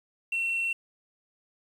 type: tone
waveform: sine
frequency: 2714 Hz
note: E7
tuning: 50 cents sharp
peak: -24 dBFS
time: 0.32-0.73 s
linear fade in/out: 5 ms
effects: tanh soft clip ceiling -24 dBFS + 9-bit